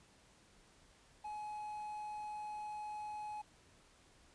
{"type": "tone with quantisation", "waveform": "triangle", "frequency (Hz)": 844, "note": "G#5", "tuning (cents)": 28, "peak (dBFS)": -40, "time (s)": [1.24, 3.42], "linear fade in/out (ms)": 10, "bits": 11, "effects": ["pink hiss -66 dBFS RMS until 4.34 s", "resampled to 22050 Hz"]}